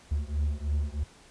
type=beating tone pair; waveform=triangle; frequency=72 / 75.1 Hz; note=D2 / D2; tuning=-34 / +39 cents; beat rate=3.1 Hz; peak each=-27 / -28 dBFS; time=0.11-1.04 s; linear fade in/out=10 ms; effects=pink hiss -55 dBFS RMS until 1.3 s + resampled to 22050 Hz